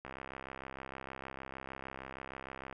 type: click train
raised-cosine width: 0.5 ms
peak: -28 dBFS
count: 179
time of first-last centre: 0.05-2.727 s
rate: 66.5 Hz
effects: none